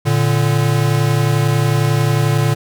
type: tone pair together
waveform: square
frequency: 115 / 146.11 Hz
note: A#2 / D3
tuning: -23 / -9 cents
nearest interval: major third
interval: 414 cents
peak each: -16 dBFS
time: 0.05-2.55 s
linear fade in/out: 20 ms
effects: none